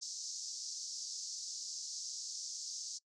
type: band-pass noise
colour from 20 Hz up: pink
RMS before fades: -44 dBFS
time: 0.01-2.99 s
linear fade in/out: 20 ms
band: 4800 to 6900 Hz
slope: 48 dB/octave
effects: noise-tail reverb RT60 0.1 s tail -22 dB re dry